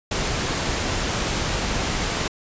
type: noise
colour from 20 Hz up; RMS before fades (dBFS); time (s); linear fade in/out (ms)
pink; -24; 0.11-2.28; 5
effects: resampled to 16000 Hz